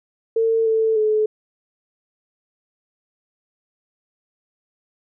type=tone with pitch steps; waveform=sine; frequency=451.4 / 443.9 / 429.8 Hz; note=A4 / A4 / A4; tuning=+44 / +15 / -41 cents; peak=-15 dBFS; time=0.36-1.26 s; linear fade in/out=5 ms; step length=300 ms; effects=none